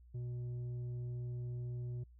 triangle tone with tanh clipping, 122 Hz, B2, 21 cents flat, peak -40 dBFS, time 0.14-2.04 s, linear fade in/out 10 ms, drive 10 dB, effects noise-tail reverb RT60 0.1 s tail -26 dB re dry + added 60 Hz sine -57 dBFS peak until 2.19 s

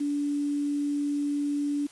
sine tone with quantisation, 288.6 Hz, D4, 30 cents flat, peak -25 dBFS, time 0-1.87 s, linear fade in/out 10 ms, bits 8, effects white hiss -53 dBFS RMS until 1.91 s + resampled to 24000 Hz

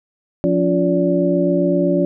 sine tone cluster, 176.2 / 282.7 / 350.6 / 577 Hz, F3 / C#4 / F4 / D5, +16 / +34 / +7 / -31 cents, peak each -19 dBFS, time 0.44-2.05 s, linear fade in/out 0 ms, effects none

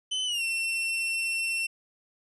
40% pulse tone with pitch glide, 3035 to 2704 Hz, F#7 to E7, +43 to +43 cents, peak -26 dBFS, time 0.11-1.67 s, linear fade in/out 10 ms, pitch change -200 cents, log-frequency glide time 0.25-0.43 s, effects resampled to 24000 Hz

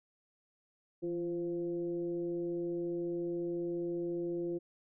sine tone with frequency modulation, 344.8 Hz, F4, 22 cents flat, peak -33 dBFS, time 1.02-4.59 s, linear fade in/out 20 ms, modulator 176 Hz, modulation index 0.57, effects none

